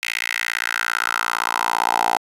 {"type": "tone with high-pass filter sweep", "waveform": "10% pulse", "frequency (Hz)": 57.6, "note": "A#1", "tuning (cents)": -20, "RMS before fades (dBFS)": -22, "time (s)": [0.03, 2.17], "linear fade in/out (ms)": 0, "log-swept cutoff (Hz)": [2300, 770], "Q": 3.6, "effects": ["resampled to 32000 Hz"]}